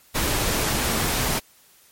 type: noise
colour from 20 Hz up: pink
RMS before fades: -23 dBFS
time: 0.14-1.4 s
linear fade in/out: 20 ms
effects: white hiss -55 dBFS RMS until 1.91 s + MP3 64 kbps